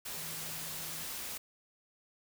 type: tone in noise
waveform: sine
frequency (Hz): 160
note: D#3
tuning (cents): +49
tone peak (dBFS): -52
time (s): 0.16-1.04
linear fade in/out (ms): 10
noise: white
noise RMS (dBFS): -41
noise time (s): 0.05-1.38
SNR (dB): -14
effects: none